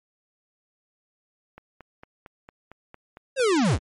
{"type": "click train", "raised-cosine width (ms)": 0.5, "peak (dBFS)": -28, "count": 10, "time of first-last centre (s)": [1.58, 3.625], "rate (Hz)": 4.4}
{"type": "linear sweep", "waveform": "square", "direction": "down", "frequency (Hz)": [558, 42.83], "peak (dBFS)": -19, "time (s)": [3.36, 3.79], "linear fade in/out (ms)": 50}
{"effects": ["MP3 48 kbps"]}